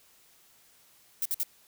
violet noise bursts, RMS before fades -29 dBFS, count 3, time 1.22-1.433 s, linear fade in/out 2 ms, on 35 ms, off 54 ms, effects white hiss -61 dBFS RMS until 1.67 s

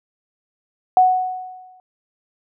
sine tone with exponential decay, 740 Hz, F#5, in tune, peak -7 dBFS, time 0.97-1.8 s, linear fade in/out 1 ms, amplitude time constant 180 ms, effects none

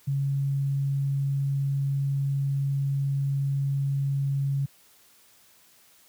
sine tone, 138.59 Hz, C#3, in tune, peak -23 dBFS, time 0.07-4.66 s, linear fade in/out 10 ms, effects white hiss -58 dBFS RMS until 6.08 s + high-pass 60 Hz 12 dB/octave

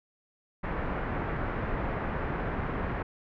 pink low-pass noise, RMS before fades -32 dBFS, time 0.63-3.03 s, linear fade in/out 10 ms, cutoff 1900 Hz, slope 24 dB/octave, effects none

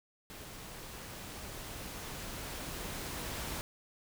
pink noise with level ramp, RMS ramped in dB -48 to -39 dBFS, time 0.3-3.61 s, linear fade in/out 0 ms, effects none

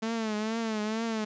sawtooth tone with vibrato, 220 Hz, A3, in tune, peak -25 dBFS, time 0.02-1.25 s, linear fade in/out 10 ms, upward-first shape triangle, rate 2.2 Hz, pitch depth 88 cents each way, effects resampled to 16000 Hz + 10-bit

